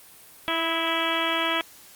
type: harmonic tone with a mistuned harmonic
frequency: 329.6 Hz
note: E4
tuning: in tune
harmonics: 1 / 2 / 3 / 4 / 5 / 6 / 7 / 8 / 9 / 10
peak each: -32 / -31 / -31 / -30 / -33 / -33 / -32 / -34 / -34 / -30 dBFS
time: 0.48-1.61 s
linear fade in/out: 0 ms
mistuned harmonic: 4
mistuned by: -22 cents
effects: white hiss -49 dBFS RMS until 1.95 s + Opus 32 kbps